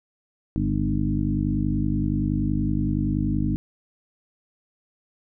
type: harmonic tone with a mistuned harmonic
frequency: 50.6 Hz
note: G#1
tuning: 44 cents flat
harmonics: 1 / 2 / 3 / 4 / 5 / 6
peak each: -28 / -28 / -28 / -28 / -28 / -28 dBFS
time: 0.56-3.56 s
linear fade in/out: 0 ms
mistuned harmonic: 3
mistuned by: -53 cents
effects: none